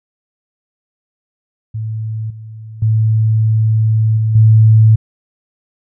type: tone with level steps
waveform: sine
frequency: 110 Hz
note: A2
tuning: in tune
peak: -18 / -28 / -9 / -11 / -4 dBFS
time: 1.74-4.96 s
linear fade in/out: 10 ms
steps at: 2.3 / 2.82 / 4.17 / 4.35 s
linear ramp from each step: 5 ms
effects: none